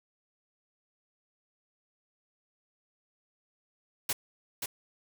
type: noise with echo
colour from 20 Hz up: white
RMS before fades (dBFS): -30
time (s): 4.09-4.13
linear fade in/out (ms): 5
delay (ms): 530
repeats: 1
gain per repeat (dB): -5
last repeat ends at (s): 4.66
effects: none